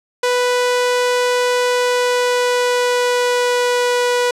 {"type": "tone with pitch glide", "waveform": "sawtooth", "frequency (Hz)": [493.9, 489.9], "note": ["B4", "B4"], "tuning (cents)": [0, -14], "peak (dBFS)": -10, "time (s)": [0.23, 4.31], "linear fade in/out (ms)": 5, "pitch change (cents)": -14, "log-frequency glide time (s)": [1.67, 4.02], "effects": ["low-pass 9000 Hz 12 dB/octave"]}